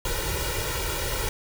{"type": "noise with comb filter", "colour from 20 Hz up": "pink", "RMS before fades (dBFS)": -28, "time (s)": [0.05, 1.29], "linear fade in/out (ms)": 2, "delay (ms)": 2.1, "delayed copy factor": 0.9, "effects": []}